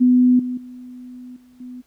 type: tone with level steps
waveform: sine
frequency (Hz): 249.8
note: B3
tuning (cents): +20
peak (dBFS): -10 / -22 / -34 / -47 / -32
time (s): 0-1.82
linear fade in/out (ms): 20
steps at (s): 0.39 / 0.57 / 1.36 / 1.6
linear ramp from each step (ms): 5
effects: pink hiss -62 dBFS RMS until 1.86 s